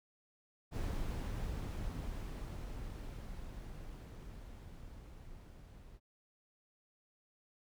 brown noise with level ramp, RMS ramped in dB -37 to -55 dBFS, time 0.71-6 s, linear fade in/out 50 ms, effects none

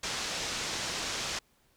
white low-pass noise, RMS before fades -35 dBFS, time 0.03-1.39 s, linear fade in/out 5 ms, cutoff 6600 Hz, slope 24 dB/octave, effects pink hiss -68 dBFS RMS until 1.76 s

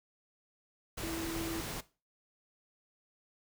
sine tone in noise, 329.6 Hz, E4, in tune, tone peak -37 dBFS, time 1.03-1.61 s, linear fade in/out 10 ms, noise pink, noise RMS -40 dBFS, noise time 0.97-1.81 s, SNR 0 dB, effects noise-tail reverb RT60 0.3 s tail -17 dB re dry

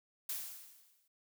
blue noise with exponential decay, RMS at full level -37 dBFS, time 0.29-1.08 s, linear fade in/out 5 ms, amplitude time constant 170 ms, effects none

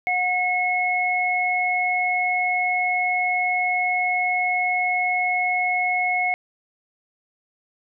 sine tone pair together, 727.5 / 2180 Hz, F#5 / C#7, -29 / -29 cents, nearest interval octave + perfect fifth, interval 1900 cents, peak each -23 / -21 dBFS, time 0.07-6.34 s, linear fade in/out 0 ms, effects none

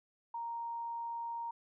sine tone, 932 Hz, A#5, 1 cent flat, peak -37 dBFS, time 0.34-1.51 s, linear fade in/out 5 ms, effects none

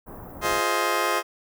pink band-stop noise, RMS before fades -40 dBFS, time 0.06-0.61 s, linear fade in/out 20 ms, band 1200 to 16000 Hz, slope 24 dB/octave
15% pulse chord, F minor seventh, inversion none, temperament just, 349.2 / 419.1 / 523.8 / 628.6 Hz, F4 / Ab4 / C5 / Eb5, 0 / +16 / +2 / +18 cents, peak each -22 dBFS, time 0.41-1.23 s, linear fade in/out 50 ms
effects none

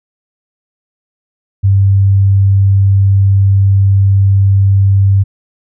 sine tone, 98.1 Hz, G2, 2 cents sharp, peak -5 dBFS, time 1.63-5.24 s, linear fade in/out 20 ms, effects none

